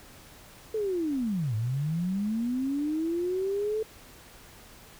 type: linear two-way sweep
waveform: sine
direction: down then up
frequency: 447.1 to 105.2 to 441.3 Hz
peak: -26 dBFS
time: 0.74-3.83 s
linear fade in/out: 5 ms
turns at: 1.55 s
effects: pink hiss -51 dBFS RMS until 4.99 s